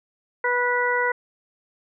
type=harmonic tone; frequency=490 Hz; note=B4; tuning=14 cents flat; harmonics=1 / 2 / 3 / 4; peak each=-25 / -25 / -25 / -25 dBFS; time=0.44-1.12 s; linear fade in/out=5 ms; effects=none